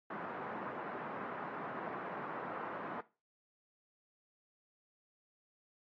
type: band-pass noise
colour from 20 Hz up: white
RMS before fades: -43 dBFS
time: 0.1-3.01 s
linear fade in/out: 5 ms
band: 160 to 1400 Hz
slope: 24 dB/octave
effects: noise-tail reverb RT60 0.3 s tail -17 dB re dry + AAC 32 kbps